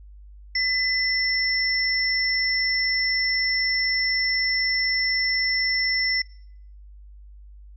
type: tone pair together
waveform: sine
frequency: 2011 / 5378 Hz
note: B6 / E8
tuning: +31 / +34 cents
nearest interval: octave + perfect fourth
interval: 1703 cents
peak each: -23 dBFS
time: 0.55-6.22 s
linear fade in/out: 5 ms
effects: noise-tail reverb RT60 0.7 s tail -26 dB re dry + added 50 Hz sine -42 dBFS peak until 7.76 s